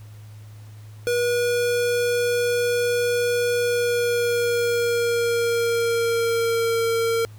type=tone with pitch glide; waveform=square; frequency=482.7 to 458.5 Hz; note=B4 to A#4; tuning=-40 to -29 cents; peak=-20 dBFS; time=1.07-7.25 s; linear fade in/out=0 ms; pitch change=-89 cents; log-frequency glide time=3.57-6.83 s; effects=added 106 Hz sine -39 dBFS peak until 7.38 s + pink hiss -54 dBFS RMS until 7.38 s